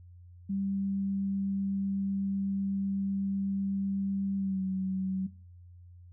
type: tone with pitch glide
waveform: sine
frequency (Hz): 196 to 189.21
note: G3 to F#3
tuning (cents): 0 to +39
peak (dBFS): -29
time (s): 0.49-5.27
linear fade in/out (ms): 10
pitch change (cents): -61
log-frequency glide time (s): 4.37-4.61
effects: noise-tail reverb RT60 0.4 s tail -19 dB re dry + added 88 Hz sine -49 dBFS peak until 6.12 s